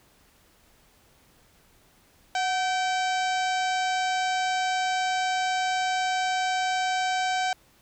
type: harmonic tone with a mistuned harmonic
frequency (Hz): 772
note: G5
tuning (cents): -27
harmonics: 1 / 2 / 3 / 4 / 5 / 6 / 7 / 8 / 9 / 10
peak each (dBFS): -25 / -31 / -35 / -37 / -39 / -41 / -42 / -43 / -44 / -45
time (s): 2.35-7.53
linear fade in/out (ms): 2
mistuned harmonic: 1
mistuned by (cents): -73
effects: pink hiss -60 dBFS RMS until 7.81 s